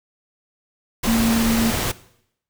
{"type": "tone in noise", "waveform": "sine", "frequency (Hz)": 227.8, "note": "A#3", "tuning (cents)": -40, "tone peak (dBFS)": -15, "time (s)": [1.07, 1.71], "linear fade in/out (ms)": 10, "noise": "pink", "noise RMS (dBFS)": -23, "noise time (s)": [1.03, 1.92], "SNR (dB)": 5, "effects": ["noise-tail reverb RT60 0.7 s tail -18 dB re dry"]}